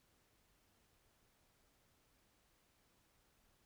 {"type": "silence", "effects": ["pink hiss -75 dBFS RMS until 3.65 s"]}